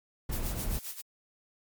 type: noise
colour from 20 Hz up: brown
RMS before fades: -33 dBFS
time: 0.29-0.79 s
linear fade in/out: 5 ms
type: noise with tremolo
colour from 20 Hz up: blue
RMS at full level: -37 dBFS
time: 0.31-1.02 s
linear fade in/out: 20 ms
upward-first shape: sine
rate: 7.4 Hz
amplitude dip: 75%
effects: MP3 96 kbps